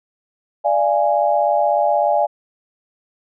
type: chord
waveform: sine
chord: D diminished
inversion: none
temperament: equal with one note detuned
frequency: 587.3 / 683.7 / 830.6 Hz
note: D5 / F5 / Ab5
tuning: 0 / -37 / 0 cents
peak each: -18 dBFS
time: 0.64-2.27 s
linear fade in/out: 20 ms
effects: none